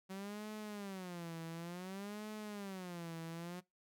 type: tone with vibrato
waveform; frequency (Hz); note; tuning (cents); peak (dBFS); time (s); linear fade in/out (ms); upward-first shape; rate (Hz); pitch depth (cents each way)
sawtooth; 187.5; F#3; +23; -40; 0.09-3.61; 20; sine; 0.56; 230
effects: noise-tail reverb RT60 0.2 s tail -22 dB re dry